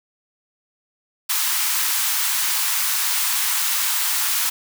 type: high-pass noise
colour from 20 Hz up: white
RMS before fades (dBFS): -21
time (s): 1.29-4.5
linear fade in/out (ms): 10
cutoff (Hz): 850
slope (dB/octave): 48
effects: none